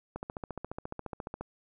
click train, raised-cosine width 1 ms, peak -23 dBFS, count 19, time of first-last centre 0.16-1.41 s, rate 14.4 Hz, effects none

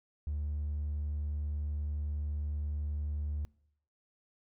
triangle tone, 74.1 Hz, D2, 16 cents sharp, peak -29 dBFS, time 0.27-3.45 s, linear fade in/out 0 ms, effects noise-tail reverb RT60 0.7 s tail -25 dB re dry + tanh soft clip ceiling -28 dBFS

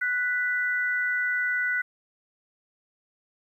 sine tone pair together, 1480 / 1980.7 Hz, F#6 / B6, 0 / +5 cents, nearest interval perfect fourth, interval 505 cents, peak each -25 / -28 dBFS, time 0.01-1.82 s, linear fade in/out 10 ms, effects 10-bit

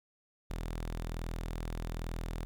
sawtooth tone, 41.17 Hz, E1, 1 cent flat, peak -32 dBFS, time 0.5-2.45 s, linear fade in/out 0 ms, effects 12-bit

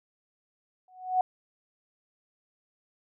sine tone with exponential growth, 740 Hz, F#5, in tune, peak -18 dBFS, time 0.88-1.21 s, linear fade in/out 2 ms, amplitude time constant 70 ms, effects none

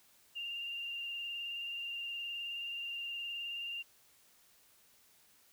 sine tone with vibrato, 2794 Hz, F7, in tune, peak -38 dBFS, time 0.35-3.83 s, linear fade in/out 20 ms, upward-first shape sine, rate 19 Hz, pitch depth 23 cents each way, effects white hiss -66 dBFS RMS until 5.52 s

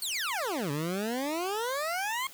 20% pulse exponential two-way sweep, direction down then up, 4550 to 138.59 to 1093 Hz, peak -25 dBFS, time 0.02-2.27 s, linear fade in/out 2 ms, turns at 0.71 s, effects white hiss -50 dBFS RMS until 2.33 s

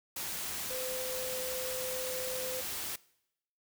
sine tone in noise, 512 Hz, C5, 38 cents flat, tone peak -38 dBFS, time 0.7-2.61 s, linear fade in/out 5 ms, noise white, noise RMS -38 dBFS, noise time 0.16-2.96 s, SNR -3 dB, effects noise-tail reverb RT60 0.8 s tail -22 dB re dry

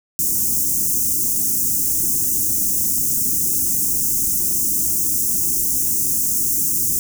white band-stop noise, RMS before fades -19 dBFS, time 0.19-6.99 s, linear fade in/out 0 ms, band 350 to 6000 Hz, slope 48 dB/octave, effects none

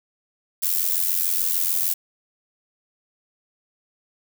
violet noise with amplitude modulation, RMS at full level -19 dBFS, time 0.62-1.94 s, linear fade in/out 10 ms, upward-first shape sine, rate 86.8 Hz, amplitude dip 75%, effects none

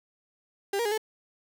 35% pulse tone with pitch steps, 397.9 / 470.5 / 413.6 / 435.4 Hz, G4 / A#4 / G#4 / A4, +26 / +16 / -7 / -18 cents, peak -24 dBFS, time 0.73-0.978 s, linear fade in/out 5 ms, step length 62 ms, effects none

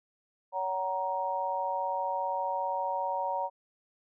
harmonic tone, 187.5 Hz, F#3, 23 cents sharp, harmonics 3 / 4 / 5, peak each -35 / -35 / -31 dBFS, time 0.52-3.5 s, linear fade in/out 50 ms, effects none

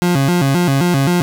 30% pulse tone with vibrato, 155.56 Hz, D#3, in tune, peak -9 dBFS, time 0.02-1.22 s, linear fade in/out 0 ms, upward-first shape square, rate 3.8 Hz, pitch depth 220 cents each way, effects none

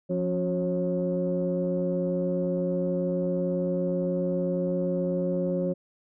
sine tone cluster, 176.4 / 274.4 / 363.5 / 543 Hz, F3 / C#4 / F#4 / C#5, +18 / -17 / -31 / -36 cents, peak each -27 / -34 / -31 / -28 dBFS, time 0.09-5.74 s, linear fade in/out 20 ms, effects tanh soft clip ceiling -16 dBFS

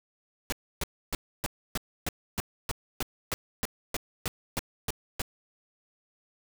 pink noise bursts, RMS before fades -30 dBFS, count 16, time 0.5-5.218 s, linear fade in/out 0 ms, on 23 ms, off 290 ms, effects none

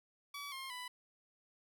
15% pulse tone with pitch steps, 1142 / 1065.5 / 994.2 Hz, D6 / C6 / B5, -49 / +31 / +11 cents, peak -37 dBFS, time 0.34-0.88 s, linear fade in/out 5 ms, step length 180 ms, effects none

